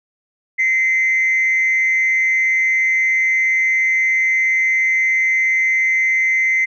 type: tone with frequency modulation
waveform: sine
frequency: 2068 Hz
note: C7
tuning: 21 cents flat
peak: -12 dBFS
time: 0.58-6.66 s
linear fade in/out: 20 ms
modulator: 189 Hz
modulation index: 0.36
effects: tanh soft clip ceiling -9 dBFS

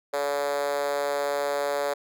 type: tone with high-pass filter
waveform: 5% pulse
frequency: 143 Hz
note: D3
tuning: 46 cents flat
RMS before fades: -27 dBFS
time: 0.13-1.94 s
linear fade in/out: 10 ms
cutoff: 510 Hz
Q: 8.8
effects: none

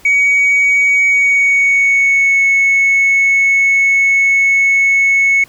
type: tone with pitch glide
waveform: sine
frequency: 2254 to 2203 Hz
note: C#7 to C#7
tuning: +28 to -11 cents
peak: -6 dBFS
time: 0.05-5.44 s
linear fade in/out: 5 ms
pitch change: -39 cents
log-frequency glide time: 0.94-2.44 s
effects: tanh soft clip ceiling -6 dBFS + pink hiss -44 dBFS RMS until 5.48 s

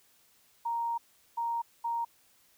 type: tone bursts at uneven times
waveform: sine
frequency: 932.3 Hz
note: A#5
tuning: in tune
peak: -29 dBFS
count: 3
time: 0.65-0.98 / 1.37-1.62 / 1.84-2.05 s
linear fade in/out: 10 ms
effects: white hiss -65 dBFS RMS until 2.57 s

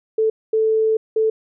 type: tone bursts at uneven times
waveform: sine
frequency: 440 Hz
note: A4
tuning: in tune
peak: -14 dBFS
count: 3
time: 0.18-0.3 / 0.53-0.97 / 1.16-1.3 s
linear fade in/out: 5 ms
effects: none

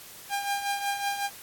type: tone with tremolo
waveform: sawtooth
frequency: 803 Hz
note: G5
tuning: 41 cents sharp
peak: -21 dBFS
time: 0.29-1.3 s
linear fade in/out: 50 ms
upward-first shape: triangle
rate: 5.4 Hz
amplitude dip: 65%
effects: white hiss -46 dBFS RMS until 1.42 s + AAC 64 kbps

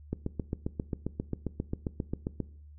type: click train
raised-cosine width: 3 ms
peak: -18 dBFS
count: 18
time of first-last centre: 0.13-2.403 s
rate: 7.48 Hz
effects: noise-tail reverb RT60 0.6 s tail -20 dB re dry + added 74 Hz sine -48 dBFS peak until 2.78 s

